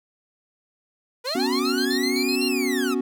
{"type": "linear two-way sweep", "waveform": "sawtooth", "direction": "up then down", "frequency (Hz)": [466.2, 2802, 1209], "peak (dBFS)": -24, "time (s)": [1.24, 2.95], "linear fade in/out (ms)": 20, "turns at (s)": 2.46}
{"type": "tone bursts", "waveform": "sine", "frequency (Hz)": 4186, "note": "C8", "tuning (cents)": 0, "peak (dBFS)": -26, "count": 10, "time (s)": [1.27, 2.483], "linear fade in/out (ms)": 2, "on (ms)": 70, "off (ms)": 57}
{"type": "chord", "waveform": "triangle", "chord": "B suspended second", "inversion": "none", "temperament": "equal", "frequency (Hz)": [246.9, 277.2, 370], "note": ["B3", "C#4", "F#4"], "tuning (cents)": [0, 0, 0], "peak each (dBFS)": -24, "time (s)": [1.35, 3.01], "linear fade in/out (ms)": 5}
{"effects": []}